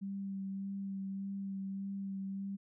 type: tone with vibrato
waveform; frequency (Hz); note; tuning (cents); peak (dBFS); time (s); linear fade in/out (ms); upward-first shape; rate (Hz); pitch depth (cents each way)
sine; 195.4; G3; -5; -37; 0.01-2.57; 20; sine; 1.7; 16
effects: none